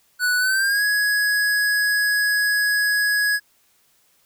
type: tone with pitch glide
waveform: square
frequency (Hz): 1480 to 1670.9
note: F#6 to G#6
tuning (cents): 0 to +10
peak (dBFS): -18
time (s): 0.19-3.4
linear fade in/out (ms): 50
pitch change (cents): +210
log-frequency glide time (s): 0.38-0.83
effects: white hiss -61 dBFS RMS until 4.25 s